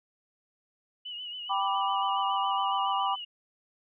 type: tone with vibrato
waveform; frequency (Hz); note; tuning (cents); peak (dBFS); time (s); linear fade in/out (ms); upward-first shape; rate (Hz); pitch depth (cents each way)
sine; 2934; F#7; -15; -36; 1.05-3.25; 10; sine; 7.2; 52
type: chord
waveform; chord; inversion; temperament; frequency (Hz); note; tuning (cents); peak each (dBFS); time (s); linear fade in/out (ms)
sine; G major; none; equal; 784 / 987.8 / 1174.7; G5 / B5 / D6; 0 / 0 / 0; -30; 1.49-3.16; 20
effects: none